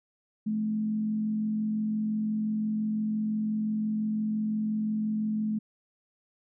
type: tone with frequency modulation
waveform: sine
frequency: 215.2 Hz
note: A3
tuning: 38 cents flat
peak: -26 dBFS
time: 0.46-5.59 s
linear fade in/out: 10 ms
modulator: 45.8 Hz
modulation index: 0.27
effects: none